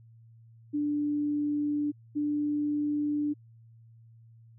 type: tone pair in turn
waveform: sine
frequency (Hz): 293.7 / 294.7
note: D4 / D4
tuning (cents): 0 / +6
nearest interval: unison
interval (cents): 6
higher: second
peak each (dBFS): -26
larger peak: neither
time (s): 0.73-1.92 / 2.15-3.34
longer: neither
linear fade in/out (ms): 20
effects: added 114 Hz sine -52 dBFS peak until 4.58 s